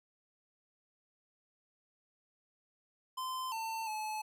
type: tone with pitch steps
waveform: square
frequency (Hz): 1032 / 896 / 861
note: C6 / A5 / A5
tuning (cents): -24 / +31 / -38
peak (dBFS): -37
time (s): 3.17-4.22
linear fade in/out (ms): 10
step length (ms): 350
effects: none